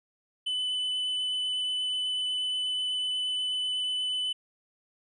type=tone with vibrato; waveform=triangle; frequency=3005 Hz; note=F#7; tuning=26 cents sharp; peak=-26 dBFS; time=0.46-4.33 s; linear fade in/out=10 ms; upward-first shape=triangle; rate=8.2 Hz; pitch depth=9 cents each way; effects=resampled to 24000 Hz